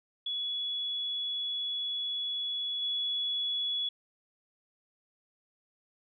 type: tone with level steps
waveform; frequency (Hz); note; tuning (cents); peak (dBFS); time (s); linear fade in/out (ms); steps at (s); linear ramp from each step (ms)
sine; 3389; G#7; +34; -31 / -29; 0.26-3.89; 5; 2.82; 5
effects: none